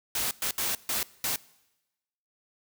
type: noise bursts at uneven times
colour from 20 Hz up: white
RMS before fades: -29 dBFS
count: 5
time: 0.15-0.31 / 0.42-0.51 / 0.58-0.75 / 0.89-1.03 / 1.24-1.36 s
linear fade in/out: 2 ms
effects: noise-tail reverb RT60 1.0 s tail -22 dB re dry